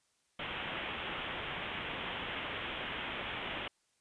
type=low-pass noise; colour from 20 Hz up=white; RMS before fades=-40 dBFS; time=0.39-3.68 s; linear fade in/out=5 ms; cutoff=3400 Hz; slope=96 dB/octave; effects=white hiss -75 dBFS RMS until 4 s + resampled to 22050 Hz